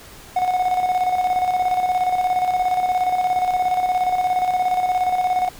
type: tone with tremolo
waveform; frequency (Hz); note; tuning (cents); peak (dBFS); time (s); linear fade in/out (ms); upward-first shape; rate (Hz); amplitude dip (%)
triangle; 733; F#5; -16; -13; 0.36-5.49; 5; square; 17; 50
effects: pink hiss -42 dBFS RMS until 5.59 s